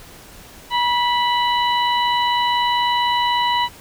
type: harmonic tone with a mistuned harmonic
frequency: 988 Hz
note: B5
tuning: in tune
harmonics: 1 / 2 / 3 / 4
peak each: -17 / -25 / -24 / -27 dBFS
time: 0.7-3.69 s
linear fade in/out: 50 ms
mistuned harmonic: 1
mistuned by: -41 cents
effects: pink hiss -42 dBFS RMS until 3.8 s